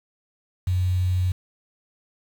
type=tone with quantisation; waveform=sine; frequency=91.3 Hz; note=F#2; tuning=23 cents flat; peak=-19 dBFS; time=0.67-1.32 s; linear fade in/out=5 ms; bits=7; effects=none